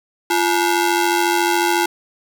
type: ring-modulated tone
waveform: sawtooth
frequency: 598 Hz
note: D5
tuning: 31 cents sharp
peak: -8 dBFS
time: 0.3-1.86 s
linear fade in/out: 5 ms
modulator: 252 Hz
effects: none